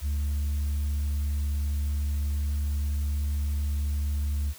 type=tone; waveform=sine; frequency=72.5 Hz; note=D2; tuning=22 cents flat; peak=-22 dBFS; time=0.01-4.54 s; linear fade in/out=50 ms; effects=tanh soft clip ceiling -24 dBFS + white hiss -48 dBFS RMS until 4.58 s